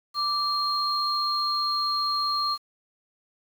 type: tone pair together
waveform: sine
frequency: 1174.7 / 4225 Hz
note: D6 / C8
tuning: 0 / +16 cents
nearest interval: octave + minor seventh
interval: 2216 cents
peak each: -26 / -26 dBFS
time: 0.14-2.58 s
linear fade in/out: 50 ms
effects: 8-bit